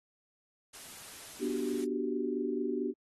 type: noise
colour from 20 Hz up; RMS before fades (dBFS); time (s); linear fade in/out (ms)
white; -48; 0.73-1.85; 10
type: chord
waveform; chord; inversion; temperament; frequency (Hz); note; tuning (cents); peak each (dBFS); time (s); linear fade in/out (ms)
sine; G major seventh; first; just; 245 / 294 / 367.5 / 392; B3 / D4 / F#4 / G4; -14 / +2 / -12 / 0; -36; 1.39-2.94; 50
effects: AAC 32 kbps